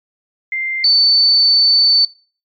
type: tone pair in turn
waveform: sine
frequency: 2093 / 4518 Hz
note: C7 / C#8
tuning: 0 / +32 cents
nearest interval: octave + minor second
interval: 1332 cents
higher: second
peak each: -17 / -8 dBFS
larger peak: second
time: 0.52-0.84 / 0.84-2.05 s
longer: second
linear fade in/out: 2 ms
effects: noise-tail reverb RT60 0.4 s tail -25 dB re dry + MP3 96 kbps